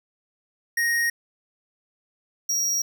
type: tone pair in turn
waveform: square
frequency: 1869 / 5674 Hz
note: A#6 / F8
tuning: +4 / +27 cents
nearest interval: octave + perfect fifth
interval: 1923 cents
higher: second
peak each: -21 / -22 dBFS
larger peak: first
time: 0.77-1.1 / 2.49-2.82 s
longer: neither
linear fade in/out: 5 ms
effects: none